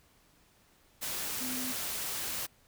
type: tone in noise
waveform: sine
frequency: 254.5 Hz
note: C4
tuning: 48 cents flat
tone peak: -38 dBFS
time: 1.4-1.73 s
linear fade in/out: 20 ms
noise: white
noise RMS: -36 dBFS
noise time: 1.01-2.47 s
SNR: -5 dB
effects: pink hiss -65 dBFS RMS until 2.67 s